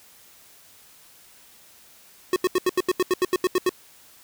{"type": "tone bursts", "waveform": "square", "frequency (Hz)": 366.2, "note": "F#4", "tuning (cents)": -18, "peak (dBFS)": -18, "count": 13, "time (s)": [2.33, 3.693], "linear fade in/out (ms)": 2, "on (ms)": 31, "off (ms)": 80, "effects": ["white hiss -52 dBFS RMS until 4.23 s"]}